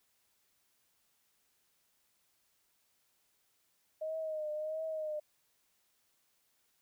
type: tone with vibrato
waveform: sine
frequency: 622.3 Hz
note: D#5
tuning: in tune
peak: -35 dBFS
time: 4.01-5.2 s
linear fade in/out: 10 ms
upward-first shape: triangle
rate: 1.5 Hz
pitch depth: 57 cents each way
effects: white hiss -75 dBFS RMS until 6.81 s